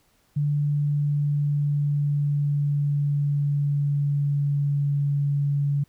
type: tone with pitch glide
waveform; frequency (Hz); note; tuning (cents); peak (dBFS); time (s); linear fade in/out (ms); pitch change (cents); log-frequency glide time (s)
sine; 146.1 to 142.6; D3 to C#3; -9 to +49; -20; 0.36-5.84; 10; -42; 0.5-5.07
effects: pink hiss -64 dBFS RMS until 5.88 s